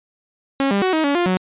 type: tone with pitch steps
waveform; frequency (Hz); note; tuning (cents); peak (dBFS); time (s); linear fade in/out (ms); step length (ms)
sawtooth; 273.4 / 199.4 / 373 / 315.9 / 283.5 / 350.1 / 184.9; C#4 / G3 / F#4 / D#4 / C#4 / F4 / F#3; -24 / +30 / +14 / +26 / +39 / +4 / -1; -12; 0.6-1.37; 0; 110
effects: resampled to 8000 Hz